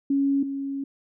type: tone pair in turn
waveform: sine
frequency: 277.2 / 275.6 Hz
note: C#4 / C#4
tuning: 0 / -10 cents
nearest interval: unison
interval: 10 cents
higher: first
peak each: -19 / -27 dBFS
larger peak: first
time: 0.1-0.43 / 0.43-0.84 s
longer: second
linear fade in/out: 5 ms
effects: none